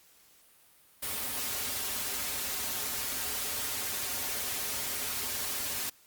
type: noise with comb filter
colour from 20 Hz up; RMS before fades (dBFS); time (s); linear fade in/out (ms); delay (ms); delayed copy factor
white; -34; 1.02-5.9; 10; 6; -0.8
effects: white hiss -61 dBFS RMS until 6.06 s + Opus 48 kbps